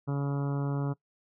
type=harmonic tone; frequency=140.9 Hz; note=C#3; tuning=29 cents sharp; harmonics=1 / 2 / 3 / 4 / 5 / 6 / 7 / 8 / 9 / 10; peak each=-28 / -35 / -40 / -44 / -47 / -48 / -48 / -50 / -48 / -53 dBFS; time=0.07-0.94 s; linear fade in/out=20 ms; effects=noise-tail reverb RT60 0.1 s tail -21 dB re dry